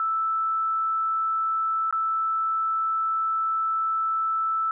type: tone with dropouts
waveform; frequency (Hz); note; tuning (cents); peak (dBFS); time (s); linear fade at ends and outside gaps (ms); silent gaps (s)
sine; 1318.5; E6; 0; -22; 0-4.71; 1; 1.91-1.926
effects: none